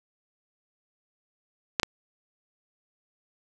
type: clicks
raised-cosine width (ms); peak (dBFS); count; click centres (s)
0.2; -5; 2; 1.798 / 1.832
effects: none